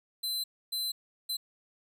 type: tone bursts at uneven times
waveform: sawtooth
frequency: 4050 Hz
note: B7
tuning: 43 cents sharp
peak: -28 dBFS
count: 3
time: 0.23-0.44 / 0.72-0.92 / 1.29-1.37 s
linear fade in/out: 10 ms
effects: none